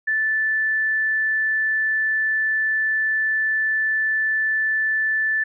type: tone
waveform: sine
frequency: 1755 Hz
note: A6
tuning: 5 cents flat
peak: -18 dBFS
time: 0.07-5.44 s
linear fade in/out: 10 ms
effects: none